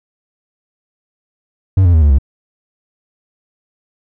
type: tone with pitch steps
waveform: triangle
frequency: 95 / 87.12 / 79.89 / 73.26 / 67.18 Hz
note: F#2 / F2 / D#2 / D2 / C2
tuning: +46 / -4 / +46 / -4 / +46 cents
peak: -4 dBFS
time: 1.77-2.185 s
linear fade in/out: 5 ms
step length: 83 ms
effects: none